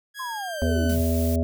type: tone with pitch glide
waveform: sawtooth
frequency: 1661.2 to 1514.6 Hz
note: G#6 to F#6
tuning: 0 to +40 cents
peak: -30 dBFS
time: 0.14-0.97 s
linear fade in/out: 50 ms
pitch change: -160 cents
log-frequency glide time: 0.28-0.79 s
type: linear sweep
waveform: sine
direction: down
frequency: 1063 to 86.6 Hz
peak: -30 dBFS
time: 0.19-1.02 s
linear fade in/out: 10 ms
type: harmonic tone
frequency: 82.3 Hz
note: E2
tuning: 2 cents flat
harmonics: 1 / 3 / 5 / 7 / 8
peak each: -22 / -25 / -32 / -32 / -31 dBFS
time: 0.62-1.43 s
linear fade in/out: 0 ms
type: noise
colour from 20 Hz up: blue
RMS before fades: -36 dBFS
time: 0.89-1.36 s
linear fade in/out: 5 ms
effects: none